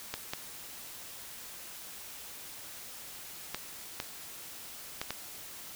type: clicks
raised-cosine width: 0.2 ms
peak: -16 dBFS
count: 6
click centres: 0.14 / 0.335 / 3.546 / 4.001 / 5.015 / 5.106 s
effects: white hiss -46 dBFS RMS until 5.75 s